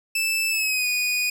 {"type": "tone with pitch glide", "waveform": "sawtooth", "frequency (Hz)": [2637, 2475], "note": ["E7", "D#7"], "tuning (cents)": [0, -10], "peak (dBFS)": -18, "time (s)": [0.15, 1.3], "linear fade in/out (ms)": 5, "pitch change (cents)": -110, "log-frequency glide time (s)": [0.5, 0.86], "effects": []}